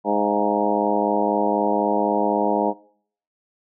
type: harmonic tone with a mistuned harmonic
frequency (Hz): 103.9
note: G#2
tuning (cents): +1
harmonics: 2 / 3 / 4 / 5 / 6 / 7 / 8 / 9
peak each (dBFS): -26 / -26 / -26 / -26 / -26 / -26 / -26 / -26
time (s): 0.04-2.74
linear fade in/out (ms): 50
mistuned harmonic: 7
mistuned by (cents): -47
effects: noise-tail reverb RT60 0.6 s tail -22 dB re dry